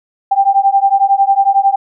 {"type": "beating tone pair", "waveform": "sine", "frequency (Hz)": [783, 794], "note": ["G5", "G5"], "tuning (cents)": [-2, 22], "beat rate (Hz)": 11, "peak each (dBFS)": -11, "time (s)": [0.31, 1.76], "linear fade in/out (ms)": 10, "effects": []}